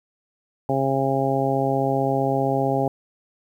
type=harmonic tone; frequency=135.4 Hz; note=C#3; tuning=40 cents flat; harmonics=1 / 2 / 3 / 4 / 5 / 6; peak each=-26 / -26 / -26 / -26 / -26 / -26 dBFS; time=0.69-2.88 s; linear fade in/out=2 ms; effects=9-bit